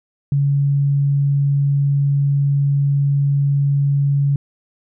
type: tone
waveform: sine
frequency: 140.9 Hz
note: C#3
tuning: 29 cents sharp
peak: -13 dBFS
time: 0.32-4.36 s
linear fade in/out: 2 ms
effects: none